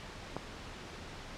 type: click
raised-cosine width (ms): 1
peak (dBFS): -21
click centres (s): 0.366
effects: pink hiss -46 dBFS RMS until 1.37 s + low-pass 5000 Hz 12 dB/octave